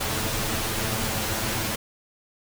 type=noise with comb filter; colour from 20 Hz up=pink; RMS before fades=-27 dBFS; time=0-1.76 s; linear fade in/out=10 ms; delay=9.1 ms; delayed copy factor=+0.75; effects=none